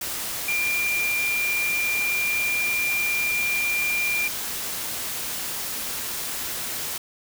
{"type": "tone in noise", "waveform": "sine", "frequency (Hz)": 2389, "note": "D7", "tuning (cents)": 29, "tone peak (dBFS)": -22, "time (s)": [0.48, 4.28], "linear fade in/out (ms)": 5, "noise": "white", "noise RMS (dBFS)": -30, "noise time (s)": [0.01, 6.98], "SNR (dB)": 5, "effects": []}